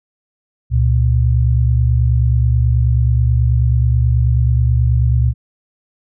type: tone pair together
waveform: sine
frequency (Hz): 69.4 / 118.7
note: C#2 / A#2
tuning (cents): +3 / +32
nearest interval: major sixth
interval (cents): 929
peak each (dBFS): -13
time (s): 0.7-5.34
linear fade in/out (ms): 50
effects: none